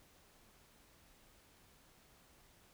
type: silence
effects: pink hiss -66 dBFS RMS until 2.73 s

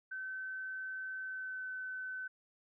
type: tone with pitch glide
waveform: sine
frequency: 1531 to 1517.8 Hz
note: G6 to F#6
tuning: -41 to +44 cents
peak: -39 dBFS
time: 0.11-2.28 s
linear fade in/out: 10 ms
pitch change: -15 cents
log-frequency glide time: 1.2-1.66 s
effects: none

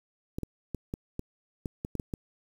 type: clicks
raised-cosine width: 3 ms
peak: -20 dBFS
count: 10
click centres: 0.385 / 0.433 / 0.747 / 0.939 / 1.194 / 1.658 / 1.849 / 1.953 / 1.998 / 2.138 s
effects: 8-bit

